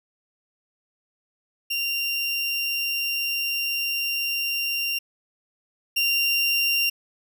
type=tone pair in turn; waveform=30% pulse; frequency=2774 / 2774 Hz; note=F7 / F7; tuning=-12 / -12 cents; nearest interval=unison; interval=0 cents; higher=neither; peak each=-21 / -17 dBFS; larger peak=second; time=1.7-4.99 / 5.96-6.9 s; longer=first; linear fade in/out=10 ms; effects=none